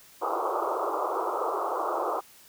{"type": "band-pass noise", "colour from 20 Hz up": "white", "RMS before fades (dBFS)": -29, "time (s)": [0.21, 2.21], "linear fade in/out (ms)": 20, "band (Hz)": [330, 1300], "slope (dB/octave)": 96, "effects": ["white hiss -54 dBFS RMS until 2.48 s"]}